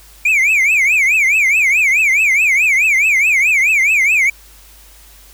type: tone with vibrato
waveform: triangle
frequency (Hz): 2323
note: D7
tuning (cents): -20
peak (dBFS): -8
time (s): 0.25-4.3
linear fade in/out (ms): 5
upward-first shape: triangle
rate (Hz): 4.7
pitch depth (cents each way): 240
effects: added 50 Hz sine -43 dBFS peak until 5.33 s + white hiss -44 dBFS RMS until 5.33 s